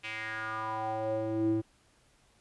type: tone with band-pass filter sweep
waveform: square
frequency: 110 Hz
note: A2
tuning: in tune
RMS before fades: -33 dBFS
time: 0.03-1.62 s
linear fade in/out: 20 ms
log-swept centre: 2600 to 270 Hz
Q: 4.3
effects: pink hiss -66 dBFS RMS until 2.4 s + resampled to 24000 Hz